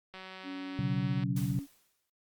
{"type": "click train", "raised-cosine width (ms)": 0.3, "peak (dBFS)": -30, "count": 207, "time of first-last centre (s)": [0.14, 1.236], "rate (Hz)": 188}
{"type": "tone", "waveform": "sine", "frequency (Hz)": 280.8, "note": "C#4", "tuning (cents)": 22, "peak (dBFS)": -38, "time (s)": [0.43, 1.67], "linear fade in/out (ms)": 50}
{"type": "chord", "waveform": "sine", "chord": "B suspended second", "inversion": "none", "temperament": "just", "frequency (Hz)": [123.47, 138.9, 185.21], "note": ["B2", "C#3", "F#3"], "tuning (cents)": [0, 4, 2], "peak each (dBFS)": -33, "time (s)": [0.79, 1.59], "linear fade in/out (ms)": 0}
{"type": "noise with exponential decay", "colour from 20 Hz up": "white", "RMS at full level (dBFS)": -44, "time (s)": [1.36, 2.1], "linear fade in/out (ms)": 5, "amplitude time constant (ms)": 160}
{"effects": ["Opus 48 kbps"]}